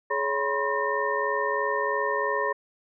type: tone cluster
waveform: sine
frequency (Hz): 422.6 / 557 / 982 / 1065 / 1823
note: G#4 / C#5 / B5 / C6 / A#6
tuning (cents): +30 / +8 / -10 / +30 / -39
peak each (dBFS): -30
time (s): 0.1-2.53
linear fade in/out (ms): 10
effects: none